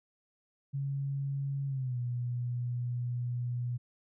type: tone with pitch glide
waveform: sine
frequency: 138.59 to 122.05 Hz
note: C#3 to B2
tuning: 0 to -20 cents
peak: -31 dBFS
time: 0.73-3.78 s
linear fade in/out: 20 ms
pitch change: -220 cents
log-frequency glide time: 1.67-1.98 s
effects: none